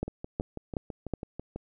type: two click trains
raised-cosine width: 2 ms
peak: -16 / -23 dBFS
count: 4 / 10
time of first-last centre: 0.03-1.137 / 0.08-1.56 s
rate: 2.71 / 6.08 Hz
effects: none